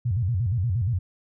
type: tone with vibrato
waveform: sine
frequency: 105.1 Hz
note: G#2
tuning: 21 cents sharp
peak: -21 dBFS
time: 0.05-0.99 s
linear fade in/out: 10 ms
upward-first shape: square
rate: 8.5 Hz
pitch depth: 240 cents each way
effects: none